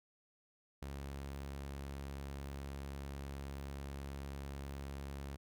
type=tone with ADSR envelope; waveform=sawtooth; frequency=69.3 Hz; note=C#2; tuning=in tune; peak=-37 dBFS; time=0.82-5.37 s; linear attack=7 ms; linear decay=6 ms; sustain=-2 dB; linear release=20 ms; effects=none